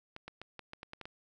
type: clicks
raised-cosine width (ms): 0.3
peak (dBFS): -28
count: 9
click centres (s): 0.164 / 0.28 / 0.416 / 0.593 / 0.734 / 0.831 / 0.934 / 1.013 / 1.055
effects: none